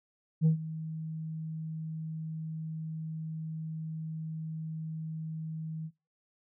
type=tone with ADSR envelope; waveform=sine; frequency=159 Hz; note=D#3; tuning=38 cents sharp; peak=-17 dBFS; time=0.41-5.91 s; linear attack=47 ms; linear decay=110 ms; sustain=-18 dB; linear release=56 ms; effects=noise-tail reverb RT60 0.3 s tail -22 dB re dry + tanh soft clip ceiling -19 dBFS